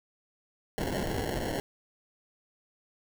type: noise with sample-and-hold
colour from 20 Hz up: white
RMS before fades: -32 dBFS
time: 0.78-1.6 s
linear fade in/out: 0 ms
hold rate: 1225 Hz
effects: none